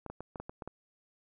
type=clicks; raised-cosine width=1 ms; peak=-27 dBFS; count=8; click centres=0.063 / 0.1 / 0.206 / 0.358 / 0.4 / 0.495 / 0.622 / 0.676 s; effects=none